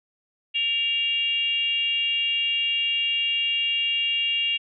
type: tone with frequency modulation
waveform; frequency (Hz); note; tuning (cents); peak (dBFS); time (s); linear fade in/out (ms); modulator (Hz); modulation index
sine; 2800; F7; +4; -21; 0.54-4.58; 20; 494; 0.59
effects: none